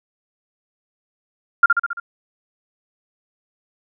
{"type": "tone with echo", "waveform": "sine", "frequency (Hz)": 1396.9, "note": "F6", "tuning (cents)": 0, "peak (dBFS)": -6, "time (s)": [1.63, 1.66], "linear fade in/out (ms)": 5, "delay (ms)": 68, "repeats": 5, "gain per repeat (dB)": -4, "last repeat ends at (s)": 2, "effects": []}